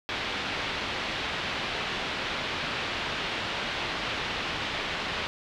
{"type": "low-pass noise", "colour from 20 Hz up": "white", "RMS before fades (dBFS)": -32, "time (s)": [0.09, 5.27], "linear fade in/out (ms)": 0, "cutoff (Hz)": 3600, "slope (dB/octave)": 24, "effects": []}